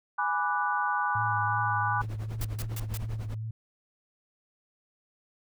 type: chord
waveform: sine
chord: G# half-diminished seventh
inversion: none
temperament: equal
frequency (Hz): 830.6 / 987.8 / 1174.7 / 1480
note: G#5 / B5 / D6 / F#6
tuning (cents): 0 / 0 / 0 / 0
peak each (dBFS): -31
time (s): 0.18-2.02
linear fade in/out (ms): 10
type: tone with vibrato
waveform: sine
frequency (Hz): 108.9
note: A2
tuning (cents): -17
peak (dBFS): -32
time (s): 1.15-3.51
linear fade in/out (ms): 5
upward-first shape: triangle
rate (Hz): 2.7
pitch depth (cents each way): 45
type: noise with tremolo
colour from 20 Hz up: brown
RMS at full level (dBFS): -36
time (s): 2-3.35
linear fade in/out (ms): 10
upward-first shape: sine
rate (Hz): 10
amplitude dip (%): 90
type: noise bursts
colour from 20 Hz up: white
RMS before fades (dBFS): -39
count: 4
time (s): 2.41-2.974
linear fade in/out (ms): 2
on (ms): 36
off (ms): 140
effects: none